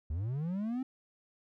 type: linear sweep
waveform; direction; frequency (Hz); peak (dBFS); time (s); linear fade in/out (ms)
triangle; up; 69.3 to 266; -30; 0.1-0.83; 5
effects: none